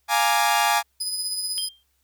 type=chord; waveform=sawtooth; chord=Bb dominant seventh; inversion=second; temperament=equal; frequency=698.5 / 830.6 / 932.3 / 1174.7 Hz; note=F5 / Ab5 / Bb5 / D6; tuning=0 / 0 / 0 / 0 cents; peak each=-22 / -17 / -22 / -22 dBFS; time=0.08-0.83 s; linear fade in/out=50 ms
type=tone with tremolo; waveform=25% pulse; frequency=4997 Hz; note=D#8; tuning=7 cents sharp; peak=-19 dBFS; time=1-1.69 s; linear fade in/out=10 ms; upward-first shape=triangle; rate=16 Hz; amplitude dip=45%
type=tone with exponential decay; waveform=sine; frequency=3181 Hz; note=G7; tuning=25 cents sharp; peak=-25 dBFS; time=1.58-1.83 s; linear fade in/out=0 ms; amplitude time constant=54 ms
effects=added 66 Hz sine -70 dBFS peak until 2.03 s + white hiss -70 dBFS RMS until 2.03 s